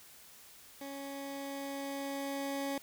20% pulse tone with level ramp, 277.2 Hz, C#4, in tune, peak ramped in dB -37 to -29 dBFS, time 0.81-2.78 s, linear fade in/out 2 ms, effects white hiss -56 dBFS RMS until 2.82 s

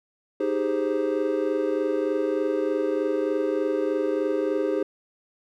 triangle chord, Ab major seventh, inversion second, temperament equal, 311.1 / 392 / 415.3 / 523.3 Hz, Eb4 / G4 / Ab4 / C5, 0 / 0 / 0 / 0 cents, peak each -26 dBFS, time 0.4-4.83 s, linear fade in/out 5 ms, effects none

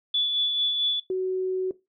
sine tone with tremolo, 3448 Hz, A7, 36 cents flat, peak -20 dBFS, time 0.14-1 s, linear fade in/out 5 ms, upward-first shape sine, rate 4.5 Hz, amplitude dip 35%
sine tone, 373.4 Hz, F#4, 16 cents sharp, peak -23 dBFS, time 1.1-1.71 s, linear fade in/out 2 ms
effects noise-tail reverb RT60 0.2 s tail -17 dB re dry

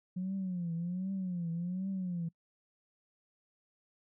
sine tone with vibrato, 179.6 Hz, F3, 49 cents sharp, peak -32 dBFS, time 0.16-2.29 s, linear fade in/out 10 ms, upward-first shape triangle, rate 1.3 Hz, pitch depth 150 cents each way, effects noise-tail reverb RT60 0.1 s tail -25 dB re dry + tanh soft clip ceiling -29 dBFS

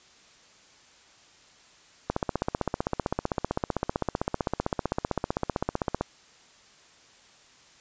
click train, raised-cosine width 1 ms, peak -11 dBFS, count 62, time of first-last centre 2.1-6.01 s, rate 15.6 Hz, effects white hiss -56 dBFS RMS until 7.8 s + resampled to 16000 Hz

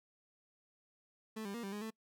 30% pulse tone with pitch steps, 219.1 / 198.9 / 235.3 / 196.4 / 207.5 / 221.3 Hz, A3 / G3 / A#3 / G3 / G#3 / A3, -7 / +25 / +16 / +4 / -1 / +10 cents, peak -38 dBFS, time 1.36-1.906 s, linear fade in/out 10 ms, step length 91 ms, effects noise-tail reverb RT60 0.1 s tail -26 dB re dry

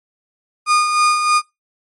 35% pulse tone with tremolo, 1222 Hz, D#6, 32 cents flat, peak -9 dBFS, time 0.66-1.42 s, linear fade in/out 50 ms, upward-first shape sine, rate 3.2 Hz, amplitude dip 50%, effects noise-tail reverb RT60 0.2 s tail -21 dB re dry + MP3 48 kbps

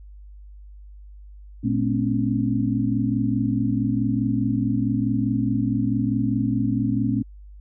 sine tone cluster, 116.5 / 213.8 / 254.8 / 279.5 Hz, A#2 / A3 / C4 / C#4, -1 / -49 / -46 / +14 cents, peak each -25 dBFS, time 1.63-7.23 s, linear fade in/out 20 ms, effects added 50 Hz sine -40 dBFS peak until 7.6 s

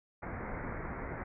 pink low-pass noise, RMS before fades -40 dBFS, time 0.22-1.24 s, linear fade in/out 10 ms, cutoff 2200 Hz, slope 96 dB/octave, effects none

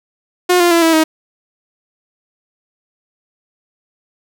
sawtooth tone with pitch steps, 359.4 / 348.2 / 337.3 / 326.7 / 316.5 Hz, F4 / F4 / E4 / E4 / D#4, +50 / -5 / +40 / -15 / +30 cents, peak -5 dBFS, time 0.49-1.04 s, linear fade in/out 10 ms, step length 110 ms, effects none

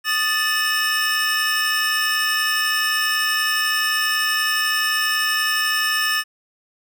square tone cluster, 1232 / 1756 / 2546 / 2923 / 5340 Hz, D#6 / A6 / D#7 / F#7 / E8, -17 / -4 / +39 / -22 / +22 cents, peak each -27 / -22 / -29 / -27 / -26 dBFS, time 0.04-6.24 s, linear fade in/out 50 ms, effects none

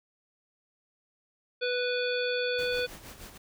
harmonic tone, 493.9 Hz, B4, in tune, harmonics 1 / 3 / 5 / 7 / 9, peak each -29 / -34 / -36 / -37 / -39 dBFS, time 1.61-2.87 s, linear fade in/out 20 ms
pink noise with tremolo, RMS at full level -44 dBFS, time 2.58-3.38 s, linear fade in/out 10 ms, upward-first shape sine, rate 6.4 Hz, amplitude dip 60%
effects none

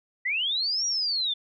sine linear two-way sweep, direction up then down, 1912 to 5750 to 3473 Hz, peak -24 dBFS, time 0.25-1.34 s, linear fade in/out 10 ms, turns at 0.86 s, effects none

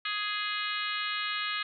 harmonic tone, 416.7 Hz, G#4, 6 cents sharp, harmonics 3 / 4 / 5 / 6 / 7 / 8 / 9 / 10, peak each -36 / -37 / -38 / -39 / -39 / -40 / -41 / -41 dBFS, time 0.05-1.63 s, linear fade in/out 5 ms, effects none

